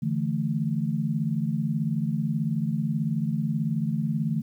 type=chord; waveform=sine; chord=D suspended second; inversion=none; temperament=just; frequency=146.83 / 165.19 / 220.2 Hz; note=D3 / E3 / A3; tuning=0 / +4 / +2 cents; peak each=-28 dBFS; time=0.02-4.42 s; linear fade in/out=10 ms; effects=10-bit